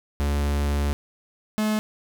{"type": "tone pair in turn", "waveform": "45% pulse", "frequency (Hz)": [72, 214.5], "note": ["D2", "A3"], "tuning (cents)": [-34, -44], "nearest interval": "octave + perfect fifth", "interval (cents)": 1890, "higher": "second", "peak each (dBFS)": -21, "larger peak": "neither", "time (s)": [[0.2, 0.93], [1.58, 1.79]], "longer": "first", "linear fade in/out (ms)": 0, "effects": []}